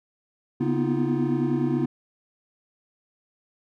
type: tone cluster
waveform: triangle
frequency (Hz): 139 / 243 / 252.6 / 314.9 / 346.5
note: C#3 / B3 / B3 / D#4 / F4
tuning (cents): +5 / -28 / +39 / +21 / -14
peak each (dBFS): -26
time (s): 0.6-1.86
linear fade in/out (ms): 10
effects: none